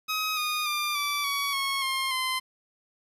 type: tone with pitch steps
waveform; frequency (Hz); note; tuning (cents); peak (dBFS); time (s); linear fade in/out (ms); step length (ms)
15% pulse; 1266 / 1230 / 1194.9 / 1160.9 / 1127.9 / 1095.8 / 1064.6 / 1034.3; D#6 / D#6 / D6 / D6 / C#6 / C#6 / C6 / C6; +30 / -20 / +30 / -20 / +30 / -20 / +30 / -20; -20; 0.08-2.4; 20; 290
effects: resampled to 32000 Hz + 9-bit